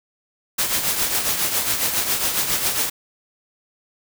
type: noise with tremolo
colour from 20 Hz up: white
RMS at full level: -19 dBFS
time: 0.58-2.9 s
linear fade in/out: 10 ms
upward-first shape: triangle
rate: 7.3 Hz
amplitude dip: 60%
effects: none